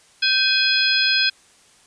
harmonic tone with a mistuned harmonic, 836 Hz, G#5, 11 cents sharp, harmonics 2 / 3 / 4 / 5 / 6, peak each -22 / -22 / -22 / -22 / -22 dBFS, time 0.22-1.3 s, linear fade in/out 10 ms, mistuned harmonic 2, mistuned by -130 cents, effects white hiss -53 dBFS RMS until 1.86 s + resampled to 22050 Hz

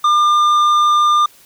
triangle tone with tanh clipping, 1201 Hz, D6, 38 cents sharp, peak -11 dBFS, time 0.04-1.26 s, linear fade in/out 5 ms, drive 12 dB, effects white hiss -47 dBFS RMS until 1.45 s

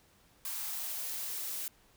blue noise with high-pass filter sweep, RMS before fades -38 dBFS, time 0.45-1.68 s, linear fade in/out 2 ms, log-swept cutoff 1000 to 300 Hz, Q 2.1, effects pink hiss -65 dBFS RMS until 1.96 s

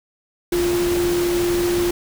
sine tone in noise, 349.2 Hz, F4, in tune, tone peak -17 dBFS, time 0.52-1.91 s, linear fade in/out 5 ms, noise pink, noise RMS -27 dBFS, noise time 0.52-1.91 s, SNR +7 dB, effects none

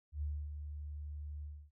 sine tone with ADSR envelope, 74 Hz, D2, 14 cents sharp, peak -34 dBFS, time 0.12-1.71 s, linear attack 99 ms, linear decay 270 ms, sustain -7 dB, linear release 280 ms, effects none

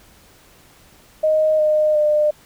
sine tone with pitch steps, 622.3 / 612 / 601.8 Hz, D#5 / D#5 / D5, 0 / -29 / +42 cents, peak -13 dBFS, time 1.23-2.31 s, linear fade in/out 10 ms, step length 360 ms, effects pink hiss -50 dBFS RMS until 2.45 s

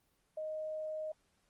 sine tone, 622.3 Hz, D#5, in tune, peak -37 dBFS, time 0.37-1.12 s, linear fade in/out 5 ms, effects pink hiss -75 dBFS RMS until 1.49 s + Opus 24 kbps

